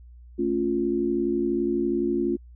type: chord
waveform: sine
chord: A augmented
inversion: none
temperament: equal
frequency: 220 / 277.2 / 349.2 Hz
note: A3 / C#4 / E#4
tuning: 0 / 0 / 0 cents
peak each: -29 / -27 / -24 dBFS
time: 0.38-2.37 s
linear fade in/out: 20 ms
effects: added 60 Hz sine -44 dBFS peak until 2.55 s